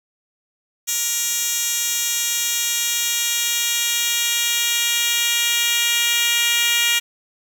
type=tone with high-pass filter sweep; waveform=10% pulse; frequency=472.1 Hz; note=A#4; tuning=22 cents sharp; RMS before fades=-20 dBFS; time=0.87-7 s; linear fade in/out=20 ms; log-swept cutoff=5300 to 2900 Hz; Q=1.4; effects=none